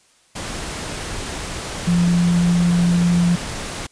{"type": "tone in noise", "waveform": "sine", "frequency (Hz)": 174, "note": "F3", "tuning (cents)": -6, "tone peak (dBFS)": -13, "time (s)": [1.87, 3.36], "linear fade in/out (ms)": 10, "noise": "pink", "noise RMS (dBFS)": -28, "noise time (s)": [0.35, 3.87], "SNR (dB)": 12, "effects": ["white hiss -56 dBFS RMS until 3.91 s", "resampled to 22050 Hz"]}